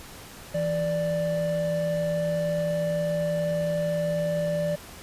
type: tone pair together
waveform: triangle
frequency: 165.2 / 588.3 Hz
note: E3 / D5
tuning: +4 / +3 cents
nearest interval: octave + minor seventh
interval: 2199 cents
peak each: -27 / -23 dBFS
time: 0.54-4.76 s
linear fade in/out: 10 ms
effects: pink hiss -44 dBFS RMS until 5.02 s + resampled to 32000 Hz